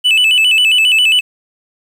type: tone with vibrato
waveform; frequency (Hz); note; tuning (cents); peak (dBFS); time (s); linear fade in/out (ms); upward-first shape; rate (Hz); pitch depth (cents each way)
triangle; 2794; F7; 0; -6; 0.04-1.21; 20; square; 7.4; 110
effects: 7-bit